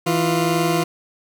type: tone pair together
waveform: 20% pulse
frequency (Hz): 163.8 / 349.2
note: E3 / F4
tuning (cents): -11 / 0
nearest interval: octave + minor second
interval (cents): 1311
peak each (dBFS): -15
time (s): 0.06-0.84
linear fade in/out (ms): 10
effects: none